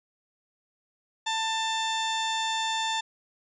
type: tone pair together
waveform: sawtooth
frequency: 890 / 1780 Hz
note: A5 / A6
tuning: +20 / +20 cents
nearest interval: octave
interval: 1200 cents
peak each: -24 dBFS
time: 1.26-3.01 s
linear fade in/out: 10 ms
effects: resampled to 16000 Hz